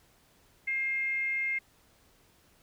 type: tone with frequency modulation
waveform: sine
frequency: 2122 Hz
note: C7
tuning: 24 cents sharp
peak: -28 dBFS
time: 0.67-1.59 s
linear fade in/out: 10 ms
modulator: 497 Hz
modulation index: 0.25
effects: pink hiss -64 dBFS RMS until 2.62 s